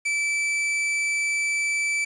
45% pulse tone, 2317 Hz, D7, 24 cents flat, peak -22 dBFS, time 0.05-2.05 s, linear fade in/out 10 ms, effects resampled to 22050 Hz + 8-bit

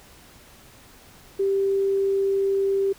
sine tone, 392 Hz, G4, in tune, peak -19 dBFS, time 1.39-2.93 s, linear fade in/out 10 ms, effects pink hiss -50 dBFS RMS until 2.98 s

